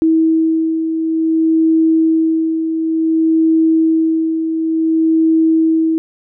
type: beating tone pair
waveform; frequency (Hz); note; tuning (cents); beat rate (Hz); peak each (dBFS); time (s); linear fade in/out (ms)
sine; 321.8 / 322.36; E4 / E4; -42 / -39; 0.56; -20 / -11; 0.02-5.98; 0
effects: none